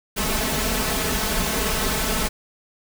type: noise with comb filter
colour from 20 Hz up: pink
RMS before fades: -23 dBFS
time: 0.16-2.29 s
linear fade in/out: 20 ms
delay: 4.6 ms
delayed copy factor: +0.85
effects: none